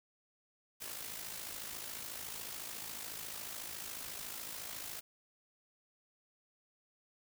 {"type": "noise with amplitude modulation", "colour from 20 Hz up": "white", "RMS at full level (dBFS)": -42, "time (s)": [0.8, 5.01], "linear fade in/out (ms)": 20, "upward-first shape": "sine", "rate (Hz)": 54, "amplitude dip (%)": 55, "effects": []}